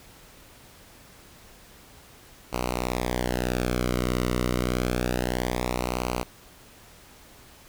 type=tone with flanger; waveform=sawtooth; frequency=61.6 Hz; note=B1; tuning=4 cents flat; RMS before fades=-27 dBFS; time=2.52-6.24 s; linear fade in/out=20 ms; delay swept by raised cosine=0.57 to 1.21 ms; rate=0.28 Hz; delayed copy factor=-0.85; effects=pink hiss -51 dBFS RMS until 7.68 s